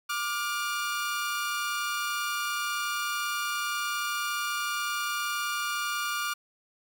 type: tone pair together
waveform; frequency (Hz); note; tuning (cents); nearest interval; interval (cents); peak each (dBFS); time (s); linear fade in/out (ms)
sawtooth; 1179.1 / 1421; D6 / F6; +7 / +30; minor third; 323; -28; 0.09-6.34; 10
effects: none